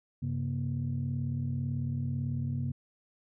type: tone cluster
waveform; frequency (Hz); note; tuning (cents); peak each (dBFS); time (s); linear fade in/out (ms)
sine; 96 / 134.1 / 237.6; G2 / C3 / A#3; -36 / +43 / +33; -35 / -31 / -37; 0.22-2.72; 10
effects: tanh soft clip ceiling -22 dBFS